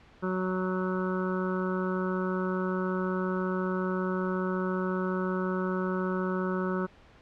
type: harmonic tone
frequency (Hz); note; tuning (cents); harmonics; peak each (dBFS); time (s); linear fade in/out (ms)
185.4; F#3; +4; 1 / 2 / 3 / 5 / 6 / 7 / 8; -30 / -32 / -38 / -41 / -41 / -38 / -40; 0.22-6.87; 20
effects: pink hiss -56 dBFS RMS until 7.21 s + low-pass 3000 Hz 12 dB/octave